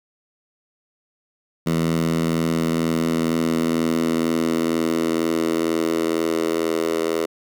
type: tone with high-pass filter sweep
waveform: 10% pulse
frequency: 82.1 Hz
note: E2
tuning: 6 cents flat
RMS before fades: -21 dBFS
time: 1.66-7.26 s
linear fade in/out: 10 ms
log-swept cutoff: 170 to 410 Hz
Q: 2.5
effects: none